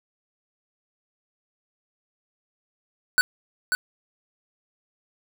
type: tone with echo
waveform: square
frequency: 1493 Hz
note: F#6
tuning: 15 cents sharp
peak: -15 dBFS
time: 3.18-3.21 s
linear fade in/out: 0 ms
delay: 540 ms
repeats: 1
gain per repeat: -6 dB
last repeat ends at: 3.75 s
effects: 7-bit